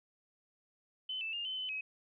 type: tone with pitch steps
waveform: sine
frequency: 3042 / 2642 / 2817 / 3055 / 3031 / 2547 Hz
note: F#7 / E7 / F7 / G7 / F#7 / D#7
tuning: +47 / +3 / +14 / -45 / +41 / +40 cents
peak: -36 dBFS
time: 1.09-1.81 s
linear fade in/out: 5 ms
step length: 120 ms
effects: none